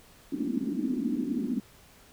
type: band-pass noise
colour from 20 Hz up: pink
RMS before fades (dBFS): -30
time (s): 0.32-1.6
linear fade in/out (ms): 5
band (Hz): 220 to 300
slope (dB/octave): 48
effects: pink hiss -56 dBFS RMS until 2.12 s